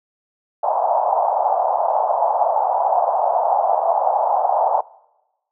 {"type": "band-pass noise", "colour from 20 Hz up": "pink", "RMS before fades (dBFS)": -18, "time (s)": [0.63, 4.81], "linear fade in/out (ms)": 5, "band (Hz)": [650, 890], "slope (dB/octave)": 48, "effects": ["noise-tail reverb RT60 1.0 s tail -23 dB re dry"]}